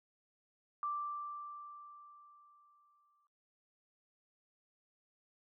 sine tone with exponential decay, 1174.7 Hz, D6, in tune, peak -34 dBFS, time 0.83-3.27 s, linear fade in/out 1 ms, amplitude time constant 530 ms, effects noise-tail reverb RT60 0.1 s tail -17 dB re dry

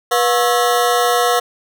25% pulse ring-modulated tone, 601 Hz, D5, 40 cents sharp, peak -6 dBFS, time 0.11-1.4 s, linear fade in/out 10 ms, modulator 114 Hz, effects none

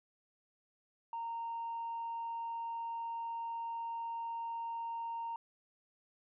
sine tone, 924 Hz, A#5, 16 cents flat, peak -36 dBFS, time 1.13-5.36 s, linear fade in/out 2 ms, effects tanh soft clip ceiling -34 dBFS

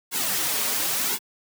white noise with flanger, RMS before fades -25 dBFS, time 0.11-1.19 s, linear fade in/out 50 ms, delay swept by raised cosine 1.6 to 6 ms, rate 0.95 Hz, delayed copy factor -0.9, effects high-pass 150 Hz 12 dB/octave

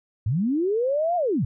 sine linear two-way sweep, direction up then down, 92.5 to 723 to 92.5 Hz, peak -20 dBFS, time 0.26-1.45 s, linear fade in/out 5 ms, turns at 1.16 s, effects none

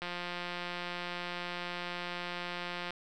click train, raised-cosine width 0.3 ms, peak -22 dBFS, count 509, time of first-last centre 0.02-2.906 s, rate 176 Hz, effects none

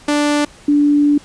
sawtooth / sine tone pair in turn, 293.7 / 291.3 Hz, D4 / D4, 0 / -14 cents, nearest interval unison, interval 14 cents, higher first, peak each -9 / -9 dBFS, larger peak neither, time 0.08-0.45 / 0.68-1.18 s, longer second, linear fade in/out 5 ms, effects pink hiss -43 dBFS RMS until 1.24 s + resampled to 22050 Hz

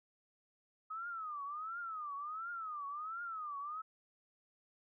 sine tone with vibrato, 1257 Hz, D#6, 17 cents sharp, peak -40 dBFS, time 0.9-3.82 s, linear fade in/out 10 ms, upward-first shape triangle, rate 1.4 Hz, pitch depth 220 cents each way, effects none

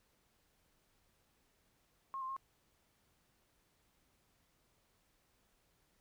sine tone with pitch steps, 1077 / 1050 / 1074 Hz, C6 / C6 / C6, +50 / +6 / +45 cents, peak -39 dBFS, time 2.14-2.365 s, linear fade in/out 0 ms, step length 75 ms, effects pink hiss -75 dBFS RMS until 6 s

